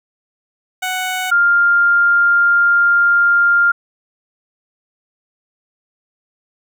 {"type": "tone pair in turn", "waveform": ["15% pulse", "sine"], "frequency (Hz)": [742, 1399.9], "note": ["F#5", "F6"], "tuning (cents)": [5, 4], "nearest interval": "major seventh", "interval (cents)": 1099, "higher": "second", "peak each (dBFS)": [-12, -9], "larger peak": "second", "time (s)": [[0.82, 1.31], [1.31, 3.72]], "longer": "second", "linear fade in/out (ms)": 10, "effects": []}